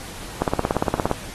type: click train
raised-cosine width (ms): 1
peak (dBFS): -5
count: 13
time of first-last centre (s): 0.42-1.114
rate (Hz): 17.3
effects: pink hiss -37 dBFS RMS until 1.34 s + AAC 32 kbps